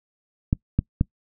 clicks, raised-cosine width 5 ms, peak -6 dBFS, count 3, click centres 0.529 / 0.79 / 1.011 s, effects noise-tail reverb RT60 0.1 s tail -24 dB re dry

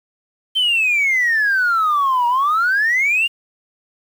sine exponential two-way sweep, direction down then up, 3136 to 943 to 2861 Hz, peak -12 dBFS, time 0.55-3.28 s, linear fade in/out 20 ms, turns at 2.27 s, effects tanh soft clip ceiling -11 dBFS + 7-bit

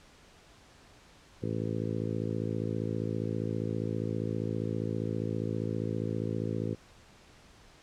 harmonic tone, 55 Hz, A1, in tune, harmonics 2 / 3 / 4 / 5 / 6 / 7 / 8 / 9, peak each -35 / -37 / -38 / -39 / -40 / -40 / -41 / -42 dBFS, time 1.42-6.75 s, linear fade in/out 10 ms, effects pink hiss -57 dBFS RMS until 7.82 s + low-pass 7000 Hz 12 dB/octave

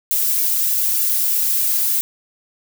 violet noise with flanger, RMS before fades -18 dBFS, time 0.11-2.01 s, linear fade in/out 0 ms, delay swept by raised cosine 1.7 to 2.52 ms, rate 3.3 Hz, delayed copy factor +0.6, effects none

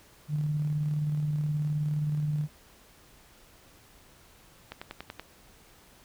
sine tone with tremolo, 150 Hz, D3, 37 cents sharp, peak -25 dBFS, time 0.28-2.48 s, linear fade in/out 50 ms, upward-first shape square, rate 19 Hz, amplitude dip 25%
click train, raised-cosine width 0.3 ms, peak -22 dBFS, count 6, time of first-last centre 4.72-5.196 s, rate 10.5 Hz
effects pink hiss -57 dBFS RMS until 6.04 s

